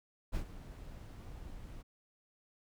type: noise with ADSR envelope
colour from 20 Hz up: brown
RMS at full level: -34 dBFS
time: 0.32-1.83 s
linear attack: 32 ms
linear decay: 88 ms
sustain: -14 dB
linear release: 22 ms
effects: none